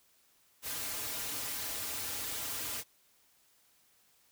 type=noise with comb filter; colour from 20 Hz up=white; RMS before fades=-38 dBFS; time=0.62-2.84 s; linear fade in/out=50 ms; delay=5.4 ms; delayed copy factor=-0.85; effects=white hiss -68 dBFS RMS until 4.31 s